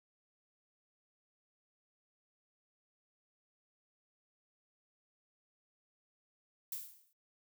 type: noise with exponential decay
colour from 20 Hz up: violet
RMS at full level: -38 dBFS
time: 6.72-7.13 s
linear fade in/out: 2 ms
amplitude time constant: 87 ms
effects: noise-tail reverb RT60 0.2 s tail -24 dB re dry